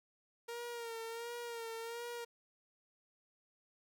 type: tone with vibrato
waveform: sawtooth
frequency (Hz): 465.3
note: A#4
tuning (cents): -3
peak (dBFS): -38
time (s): 0.48-2.25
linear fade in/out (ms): 10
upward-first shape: sine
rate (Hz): 1.4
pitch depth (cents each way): 46
effects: none